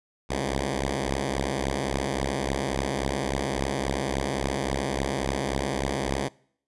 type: beating tone pair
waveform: 5% pulse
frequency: 66 / 69.6 Hz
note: C2 / C#2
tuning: +16 / +8 cents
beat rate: 3.6 Hz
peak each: -18 / -17 dBFS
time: 0.29-6.29 s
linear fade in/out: 20 ms
effects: noise-tail reverb RT60 0.6 s tail -24 dB re dry + resampled to 24000 Hz